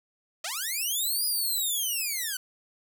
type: linear two-way sweep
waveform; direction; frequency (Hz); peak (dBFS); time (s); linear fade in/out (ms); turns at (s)
5% pulse; up then down; 587.3 to 4978 to 1468; -19; 0.44-2.37; 5; 1.25
effects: none